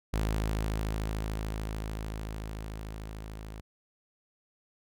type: tone with level ramp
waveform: sawtooth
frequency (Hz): 53.5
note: A1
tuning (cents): -48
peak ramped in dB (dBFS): -23 to -37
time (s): 0.13-3.61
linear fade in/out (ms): 10
effects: none